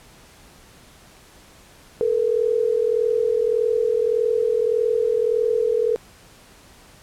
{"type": "tone pair together", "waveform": "sine", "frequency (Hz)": [437.6, 479.3], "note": ["A4", "A#4"], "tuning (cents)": [-9, 48], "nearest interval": "major second", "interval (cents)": 157, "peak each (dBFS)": -20, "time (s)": [2.01, 5.96], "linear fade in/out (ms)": 0, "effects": ["pink hiss -49 dBFS RMS until 7.02 s", "low-pass 12000 Hz 12 dB/octave"]}